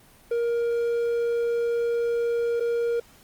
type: tone with dropouts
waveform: triangle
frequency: 470 Hz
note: A#4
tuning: 14 cents sharp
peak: -20 dBFS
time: 0.31-3 s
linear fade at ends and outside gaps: 5 ms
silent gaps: 2.599-2.605 s
effects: pink hiss -54 dBFS RMS until 3.23 s + Opus 24 kbps